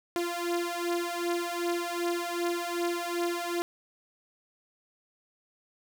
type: beating tone pair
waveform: sawtooth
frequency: 344.7 / 347.3 Hz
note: F4 / F4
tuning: -23 / -10 cents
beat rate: 2.6 Hz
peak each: -28 dBFS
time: 0.16-3.62 s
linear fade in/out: 0 ms
effects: none

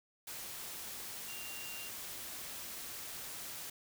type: tone in noise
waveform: sine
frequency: 2777 Hz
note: F7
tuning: 10 cents flat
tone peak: -48 dBFS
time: 1.28-1.89 s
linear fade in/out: 5 ms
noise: white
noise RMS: -45 dBFS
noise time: 0.27-3.7 s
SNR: -6 dB
effects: none

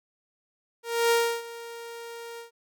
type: tone with ADSR envelope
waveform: sawtooth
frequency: 466.2 Hz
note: A#4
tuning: in tune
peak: -15 dBFS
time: 0.83-2.51 s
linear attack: 280 ms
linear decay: 310 ms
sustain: -19 dB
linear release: 120 ms
effects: none

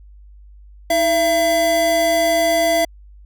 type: tone pair together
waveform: square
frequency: 317.6 / 673 Hz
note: D#4 / E5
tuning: +36 / +36 cents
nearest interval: octave + minor second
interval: 1300 cents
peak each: -25 / -15 dBFS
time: 0.9-2.85 s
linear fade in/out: 5 ms
effects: added 50 Hz sine -40 dBFS peak until 3.25 s

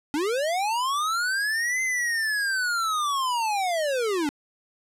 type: linear two-way sweep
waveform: square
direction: up then down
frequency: 276.5 to 2076 to 276.5 Hz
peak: -24 dBFS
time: 0.14-4.29 s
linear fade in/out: 0 ms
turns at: 1.82 s
effects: low-pass 11000 Hz 12 dB/octave + 9-bit

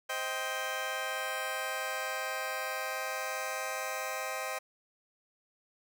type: chord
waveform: 15% pulse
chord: C minor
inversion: none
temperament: just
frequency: 523.3 / 627.9 / 784.9 Hz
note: C5 / Eb5 / G5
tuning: 0 / +16 / +2 cents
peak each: -32 dBFS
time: 0.09-4.59 s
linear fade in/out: 10 ms
effects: none

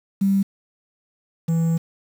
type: tone pair in turn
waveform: sine / triangle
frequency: 196 / 164.82 Hz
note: G3 / E3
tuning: 0 / 0 cents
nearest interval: minor third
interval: 300 cents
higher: first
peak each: -15 dBFS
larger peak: neither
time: 0.21-0.43 / 1.48-1.78 s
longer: second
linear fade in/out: 10 ms
effects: 7-bit

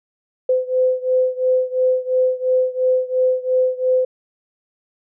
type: beating tone pair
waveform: sine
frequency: 510 / 512.9 Hz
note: C5 / C5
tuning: -44 / -35 cents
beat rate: 2.9 Hz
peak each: -17 / -19 dBFS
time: 0.49-4.05 s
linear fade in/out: 5 ms
effects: none

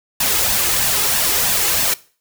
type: noise with flanger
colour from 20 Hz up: white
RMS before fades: -17 dBFS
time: 0.2-1.94 s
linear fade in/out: 5 ms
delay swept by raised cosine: 1.1 to 2.4 ms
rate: 3.1 Hz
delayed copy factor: +0.5
effects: noise-tail reverb RT60 0.4 s tail -20 dB re dry

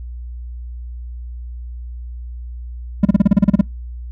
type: tone bursts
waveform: triangle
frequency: 199.9 Hz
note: G3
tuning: 34 cents sharp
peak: -4 dBFS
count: 11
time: 3.03-3.612 s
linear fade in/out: 5 ms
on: 22 ms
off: 34 ms
effects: noise-tail reverb RT60 0.2 s tail -25 dB re dry + added 60 Hz sine -27 dBFS peak until 4.11 s

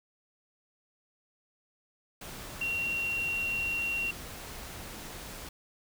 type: tone in noise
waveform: sine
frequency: 2747 Hz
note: F7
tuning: 29 cents flat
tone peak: -29 dBFS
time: 2.61-4.11 s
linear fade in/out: 5 ms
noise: pink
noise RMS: -43 dBFS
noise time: 2.21-5.49 s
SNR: +11 dB
effects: none

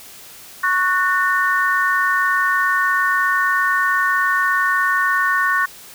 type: chord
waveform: sine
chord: F# major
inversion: second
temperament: equal with one note detuned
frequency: 1108.7 / 1480 / 1816.8 Hz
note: C#6 / F#6 / A#6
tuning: 0 / 0 / -45 cents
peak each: -19 dBFS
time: 0.63-5.66 s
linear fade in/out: 10 ms
effects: white hiss -40 dBFS RMS until 5.94 s

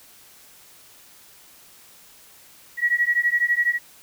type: beating tone pair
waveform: sine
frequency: 1914 / 1926 Hz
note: A#6 / B6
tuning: +45 / -44 cents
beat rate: 12 Hz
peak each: -21 dBFS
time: 2.77-3.79 s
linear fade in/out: 50 ms
effects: white hiss -50 dBFS RMS until 4.02 s

